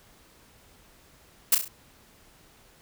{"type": "noise with echo", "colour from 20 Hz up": "blue", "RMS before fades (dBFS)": -18, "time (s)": [1.52, 1.55], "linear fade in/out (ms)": 5, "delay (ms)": 33, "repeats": 4, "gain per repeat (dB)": -6, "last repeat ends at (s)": 1.682, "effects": ["pink hiss -57 dBFS RMS until 2.81 s"]}